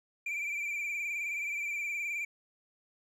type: tone with vibrato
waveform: triangle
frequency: 2349 Hz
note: D7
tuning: in tune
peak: -31 dBFS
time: 0.26-2.25 s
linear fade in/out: 5 ms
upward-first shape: sine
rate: 19 Hz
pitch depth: 50 cents each way
effects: none